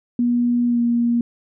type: tone with pitch glide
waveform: sine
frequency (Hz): 241.1 to 236.8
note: B3 to A#3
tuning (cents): -41 to +27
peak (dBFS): -15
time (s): 0.19-1.21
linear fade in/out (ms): 2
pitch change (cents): -32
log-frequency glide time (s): 0.67-0.8
effects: none